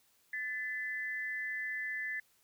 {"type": "tone pair together", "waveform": "sine", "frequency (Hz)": [1751, 2016], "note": ["A6", "B6"], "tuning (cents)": [-9, 35], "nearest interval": "major second", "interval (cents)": 244, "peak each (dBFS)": [-37, -39], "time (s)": [0.33, 2.2], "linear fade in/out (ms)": 5, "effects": ["white hiss -70 dBFS RMS until 2.43 s"]}